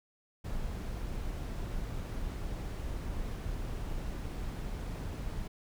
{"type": "noise", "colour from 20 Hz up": "brown", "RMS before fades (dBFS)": -37, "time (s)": [0.44, 5.48], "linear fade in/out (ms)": 10, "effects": []}